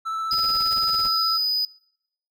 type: tone with vibrato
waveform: triangle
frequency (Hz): 1318.5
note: E6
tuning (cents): 0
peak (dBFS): -23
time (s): 0.05-1.38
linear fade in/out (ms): 20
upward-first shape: triangle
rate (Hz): 15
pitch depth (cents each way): 14
type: tone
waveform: triangle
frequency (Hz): 4978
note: D#8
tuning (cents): 0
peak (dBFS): -19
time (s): 0.31-1.65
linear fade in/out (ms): 2
type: noise with tremolo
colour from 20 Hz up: pink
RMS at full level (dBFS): -38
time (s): 0.32-1.09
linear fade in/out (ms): 5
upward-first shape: sine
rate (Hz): 18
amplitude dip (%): 80
type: noise with exponential decay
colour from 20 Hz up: blue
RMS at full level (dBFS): -35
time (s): 0.72-0.81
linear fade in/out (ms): 0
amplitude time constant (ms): 19
effects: noise-tail reverb RT60 0.8 s tail -25 dB re dry